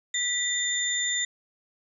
sine tone cluster, 1963 / 3606 / 7060 Hz, B6 / A7 / A8, -11 / +42 / +5 cents, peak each -29 dBFS, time 0.14-1.25 s, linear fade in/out 5 ms, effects none

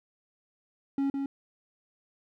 triangle tone with echo, 275.8 Hz, C#4, 9 cents flat, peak -23 dBFS, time 0.98-1.1 s, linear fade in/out 2 ms, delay 160 ms, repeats 1, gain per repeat -4 dB, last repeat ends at 1.26 s, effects none

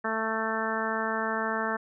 harmonic tone, 221.7 Hz, A3, 13 cents sharp, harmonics 1 / 2 / 3 / 4 / 5 / 6 / 7 / 8, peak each -35 / -35 / -35 / -35 / -35 / -35 / -35 / -35 dBFS, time 0.04-1.77 s, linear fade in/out 10 ms, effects none

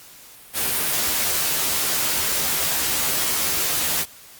white noise with comb filter, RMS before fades -22 dBFS, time 0.53-4.06 s, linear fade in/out 50 ms, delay 13 ms, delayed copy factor +0.65, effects white hiss -45 dBFS RMS until 4.39 s + Opus 48 kbps

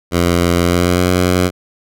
10% pulse tone with pitch glide, 86.7 to 90.43 Hz, F2 to F#2, -12 to -39 cents, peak -3 dBFS, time 0.11-1.51 s, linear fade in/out 50 ms, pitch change +73 cents, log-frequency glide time 0.61-1.07 s, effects none

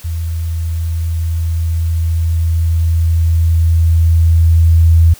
sine tone with level ramp, 82.4 Hz, E2, in tune, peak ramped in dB -16 to -4 dBFS, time 0.04-5.14 s, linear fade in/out 10 ms, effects white hiss -39 dBFS RMS until 5.19 s

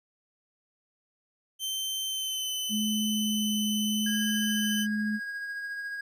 sawtooth tone with pitch glide, 3102 to 3031 Hz, G7 to F#7, -19 to +41 cents, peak -27 dBFS, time 1.59-4.87 s, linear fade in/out 50 ms, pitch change -40 cents, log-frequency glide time 2.06-2.52 s
sine tone with vibrato, 213.3 Hz, G#3, 46 cents sharp, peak -27 dBFS, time 2.69-5.2 s, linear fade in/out 50 ms, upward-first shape sine, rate 0.8 Hz, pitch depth 10 cents each way
triangle tone with tremolo, 1640 Hz, G#6, 22 cents flat, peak -30 dBFS, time 4.06-6.01 s, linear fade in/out 5 ms, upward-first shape triangle, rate 14 Hz, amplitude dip 35%
effects none

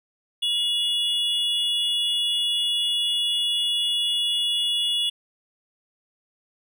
triangle tone pair together, 2876 / 3420 Hz, F#7 / A7, -50 / -50 cents, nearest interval minor third, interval 300 cents, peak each -23 / -22 dBFS, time 0.42-5.1 s, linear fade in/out 10 ms, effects none

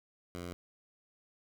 10% pulse tone, 87.7 Hz, F2, 8 cents sharp, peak -32 dBFS, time 0.35-0.53 s, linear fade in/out 0 ms, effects none

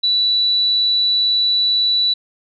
sine tone, 3951 Hz, B7, in tune, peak -13 dBFS, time 0.03-2.14 s, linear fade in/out 10 ms, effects none

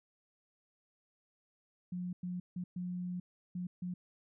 sine tone bursts at uneven times, 179.2 Hz, F3, 45 cents sharp, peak -36 dBFS, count 6, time 1.92-2.13 / 2.23-2.4 / 2.56-2.64 / 2.76-3.2 / 3.55-3.67 / 3.82-3.94 s, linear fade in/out 5 ms, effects none

